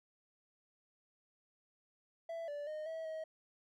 triangle tone with pitch steps, 664 / 582 / 615 / 647 / 635 Hz, E5 / D5 / D#5 / E5 / D#5, +12 / -16 / -20 / -32 / +35 cents, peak -38 dBFS, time 2.29-3.24 s, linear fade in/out 5 ms, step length 190 ms, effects none

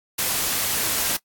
white noise, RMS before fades -23 dBFS, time 0.18-1.17 s, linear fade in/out 10 ms, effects noise-tail reverb RT60 0.1 s tail -22 dB re dry + AAC 64 kbps

